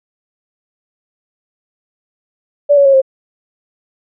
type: tone with pitch steps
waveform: sine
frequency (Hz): 578 / 562.2 / 546.8 / 531.9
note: D5 / C#5 / C#5 / C5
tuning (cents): -28 / +24 / -24 / +28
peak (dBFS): -5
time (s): 2.69-3.018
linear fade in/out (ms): 20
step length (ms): 82
effects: none